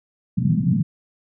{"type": "band-pass noise", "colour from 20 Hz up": "pink", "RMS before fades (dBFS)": -19, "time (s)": [0.37, 0.83], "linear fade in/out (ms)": 10, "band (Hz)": [120, 220], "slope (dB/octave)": 48, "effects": []}